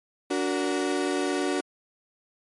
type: chord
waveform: 35% pulse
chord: D augmented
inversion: none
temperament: equal with one note detuned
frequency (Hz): 288.5 / 370 / 466.2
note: D4 / F#4 / A#4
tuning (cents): -31 / 0 / 0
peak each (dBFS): -26 / -26 / -32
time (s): 0.3-1.61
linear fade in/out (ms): 10
effects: MP3 48 kbps